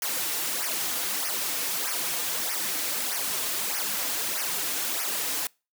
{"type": "noise with flanger", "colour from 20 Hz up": "white", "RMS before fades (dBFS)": -29, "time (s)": [0.02, 5.47], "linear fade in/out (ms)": 2, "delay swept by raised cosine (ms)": [0.25, 5.35], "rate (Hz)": 1.6, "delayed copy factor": -1, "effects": ["noise-tail reverb RT60 0.3 s tail -26 dB re dry", "high-pass 200 Hz 12 dB/octave"]}